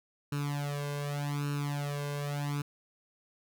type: tone with flanger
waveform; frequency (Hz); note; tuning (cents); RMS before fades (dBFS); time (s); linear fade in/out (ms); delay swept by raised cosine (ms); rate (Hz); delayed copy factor
sawtooth; 144.3; D3; -30; -34; 0.32-2.62; 5; 0.73 to 1.93; 0.85; +0.9
effects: none

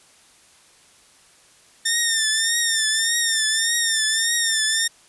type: tone with vibrato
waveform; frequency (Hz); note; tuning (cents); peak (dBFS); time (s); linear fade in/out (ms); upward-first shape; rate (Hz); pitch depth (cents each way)
10% pulse; 1807; A6; +46; -9; 1.85-4.88; 10; triangle; 1.7; 78
effects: white hiss -53 dBFS RMS until 5.08 s + resampled to 24000 Hz

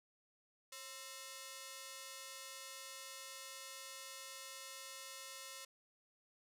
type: ring-modulated tone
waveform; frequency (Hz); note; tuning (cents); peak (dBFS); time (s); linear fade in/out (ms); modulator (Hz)
5% pulse; 791; G5; +15; -34; 0.72-5.65; 5; 248
effects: none

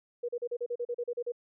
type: tone bursts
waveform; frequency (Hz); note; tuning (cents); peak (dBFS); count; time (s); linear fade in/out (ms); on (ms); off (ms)
sine; 480.8; B4; -46; -30; 12; 0.23-1.321; 10; 57; 37
effects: none

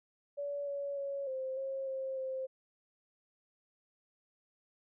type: tone with pitch steps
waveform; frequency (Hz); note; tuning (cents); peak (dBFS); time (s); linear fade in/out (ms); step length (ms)
sine; 571 / 564 / 557 / 524 / 538 / 531 / 525; D5 / C#5 / C#5 / C5 / C5 / C5 / C5; -49 / +30 / +8 / +2 / +48 / +25 / +6; -35; 0.37-2.47; 20; 300
effects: none

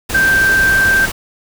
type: tone in noise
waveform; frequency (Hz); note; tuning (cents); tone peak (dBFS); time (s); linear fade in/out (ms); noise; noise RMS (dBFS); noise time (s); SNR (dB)
sine; 1568; G6; 0; -9; 0.14-1.06; 10; pink; -21; 0.09-1.12; +9
effects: none

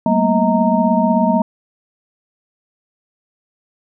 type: tone cluster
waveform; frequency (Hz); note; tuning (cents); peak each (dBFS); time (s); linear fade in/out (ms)
sine; 191.9 / 222.4 / 238.6 / 636 / 925; G3 / A3 / A#3 / D#5 / A#5; -37 / +19 / +41 / +38 / -14; -18; 0.06-1.42; 2
effects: none

